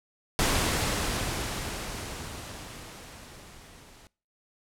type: noise with level ramp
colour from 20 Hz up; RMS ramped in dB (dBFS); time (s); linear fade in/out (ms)
pink; -24 to -53; 0.39-4.07; 0
effects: noise-tail reverb RT60 0.4 s tail -23 dB re dry + low-pass 11000 Hz 12 dB/octave